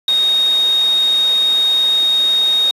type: tone in noise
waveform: sine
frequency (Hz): 3729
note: A#7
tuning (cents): 0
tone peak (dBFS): -11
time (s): 0.08-2.71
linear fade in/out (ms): 2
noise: pink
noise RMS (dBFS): -29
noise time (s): 0.08-2.71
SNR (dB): +15
effects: high-pass 400 Hz 12 dB/octave + resampled to 32000 Hz